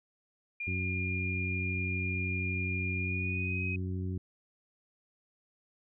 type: tone with pitch glide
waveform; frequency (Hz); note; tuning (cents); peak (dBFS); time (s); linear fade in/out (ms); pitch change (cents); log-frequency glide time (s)
sine; 2411 to 2524; D7 to D#7; +45 to +24; -34; 0.6-3.76; 5; +79; 2.98-3.62
type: harmonic tone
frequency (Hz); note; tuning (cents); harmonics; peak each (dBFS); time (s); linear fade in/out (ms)
92.5; F#2; 0; 1 / 2 / 3 / 4; -33 / -39 / -43 / -45; 0.67-4.18; 5
effects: none